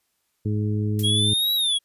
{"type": "harmonic tone", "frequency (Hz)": 105.5, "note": "G#2", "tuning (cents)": 28, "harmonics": [1, 2, 3, 4], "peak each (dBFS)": [-22, -28, -32, -34], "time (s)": [0.45, 1.34], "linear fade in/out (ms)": 10}
{"type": "noise with exponential decay", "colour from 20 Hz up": "violet", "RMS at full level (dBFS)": -27, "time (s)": [0.99, 1.17], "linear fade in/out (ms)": 2, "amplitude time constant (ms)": 39}
{"type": "exponential two-way sweep", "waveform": "square", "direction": "up then down", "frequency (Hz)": [3283, 3918, 3283], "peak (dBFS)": -20, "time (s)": [1.03, 1.79], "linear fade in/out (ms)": 20, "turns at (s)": 1.54}
{"effects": ["white hiss -72 dBFS RMS until 1.84 s", "resampled to 32000 Hz"]}